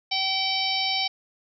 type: harmonic tone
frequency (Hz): 768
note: G5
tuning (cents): -36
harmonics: 1 / 3 / 4 / 5 / 6 / 7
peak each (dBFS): -30 / -30 / -30 / -30 / -30 / -30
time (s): 0.11-1.08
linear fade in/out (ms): 10
effects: none